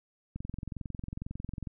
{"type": "click train", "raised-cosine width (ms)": 5, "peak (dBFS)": -25, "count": 30, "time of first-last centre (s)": [0.36, 1.672], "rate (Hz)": 22.1, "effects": []}